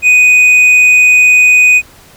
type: tone with tanh clipping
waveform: triangle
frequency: 2489 Hz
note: D#7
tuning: in tune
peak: -4 dBFS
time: 0.02-1.82 s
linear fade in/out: 50 ms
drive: 9 dB
effects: pink hiss -40 dBFS RMS until 2.16 s